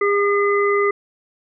harmonic tone, 405.3 Hz, G#4, 42 cents flat, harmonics 1 / 3 / 5, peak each -16 / -21 / -23 dBFS, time 0.01-0.91 s, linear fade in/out 5 ms, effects none

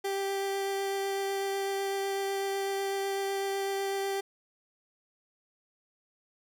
30% pulse tone with vibrato, 392.7 Hz, G4, 3 cents sharp, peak -27 dBFS, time 0.04-4.21 s, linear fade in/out 10 ms, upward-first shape triangle, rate 8 Hz, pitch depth 10 cents each way, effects none

